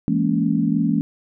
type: chord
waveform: sine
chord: A# half-diminished seventh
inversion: second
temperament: just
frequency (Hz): 167.82 / 209.8 / 233.1 / 279.7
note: E3 / G#3 / A#3 / C#4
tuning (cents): +31 / +18 / 0 / +16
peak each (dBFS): -22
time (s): 0.08-1.01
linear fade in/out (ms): 0
effects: none